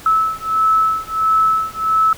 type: beating tone pair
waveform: sine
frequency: 1303 / 1304.5 Hz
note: E6 / E6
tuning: -20 / -18 cents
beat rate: 1.5 Hz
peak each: -16 dBFS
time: 0.06-2.13 s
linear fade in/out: 2 ms
effects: pink hiss -38 dBFS RMS until 2.17 s